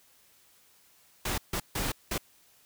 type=noise bursts at uneven times; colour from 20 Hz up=pink; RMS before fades=-31 dBFS; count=4; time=1.25-1.38 / 1.53-1.6 / 1.75-1.92 / 2.11-2.18 s; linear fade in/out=5 ms; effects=white hiss -62 dBFS RMS until 2.65 s